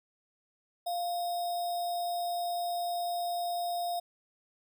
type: tone with sample-and-hold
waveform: sine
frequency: 698 Hz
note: F5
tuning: 1 cent flat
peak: -30 dBFS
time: 0.86-4 s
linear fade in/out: 10 ms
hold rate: 4410 Hz
effects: none